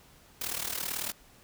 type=noise with amplitude modulation; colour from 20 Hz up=white; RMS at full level=-31 dBFS; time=0.41-1.12 s; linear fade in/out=5 ms; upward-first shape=sine; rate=38.2 Hz; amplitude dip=80%; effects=pink hiss -58 dBFS RMS until 1.43 s